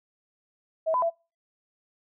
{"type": "tone with pitch steps", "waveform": "sine", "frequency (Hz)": [643, 1004, 670], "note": ["E5", "B5", "E5"], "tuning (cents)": [-43, 28, 28], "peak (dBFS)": -22, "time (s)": [0.86, 1.103], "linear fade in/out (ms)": 20, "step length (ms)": 81, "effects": ["noise-tail reverb RT60 0.3 s tail -26 dB re dry"]}